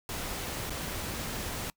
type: noise with dropouts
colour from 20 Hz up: pink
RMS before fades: -36 dBFS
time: 0.09-1.7 s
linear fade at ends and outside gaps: 1 ms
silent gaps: 0.697-0.704 s
effects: noise-tail reverb RT60 0.1 s tail -24 dB re dry